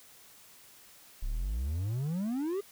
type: exponential sweep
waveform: triangle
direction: up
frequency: 30.66 to 415.3 Hz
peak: -28 dBFS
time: 1.22-2.61 s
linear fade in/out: 10 ms
effects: white hiss -56 dBFS RMS until 2.71 s